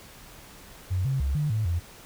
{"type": "tone with pitch steps", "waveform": "sine", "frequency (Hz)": [92.2, 134.3, 68.1, 149.5, 108.7, 85.5], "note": ["F#2", "C3", "C#2", "D3", "A2", "F2"], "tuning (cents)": [-6, 46, -30, 31, -21, -36], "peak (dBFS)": -23, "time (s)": [0.9, 1.8], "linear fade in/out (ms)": 20, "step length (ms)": 150, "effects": ["pink hiss -48 dBFS RMS until 2.05 s"]}